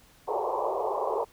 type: band-pass noise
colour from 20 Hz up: pink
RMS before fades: -29 dBFS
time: 0.27-1.25 s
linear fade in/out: 20 ms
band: 370 to 1100 Hz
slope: 96 dB/octave
effects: pink hiss -58 dBFS RMS until 1.32 s